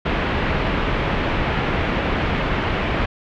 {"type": "low-pass noise", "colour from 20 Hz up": "pink", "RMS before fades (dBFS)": -21, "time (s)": [0.05, 3.06], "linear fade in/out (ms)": 10, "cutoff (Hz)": 2900, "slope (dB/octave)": 24, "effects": []}